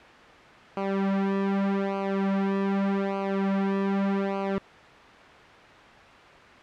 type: tone with flanger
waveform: sawtooth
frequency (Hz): 196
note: G3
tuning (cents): 0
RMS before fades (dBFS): -26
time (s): 0.77-4.58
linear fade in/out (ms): 0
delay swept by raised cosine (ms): 0.55 to 3.75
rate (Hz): 0.83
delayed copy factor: -0.95
effects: white hiss -47 dBFS RMS until 6.62 s + low-pass 2000 Hz 12 dB/octave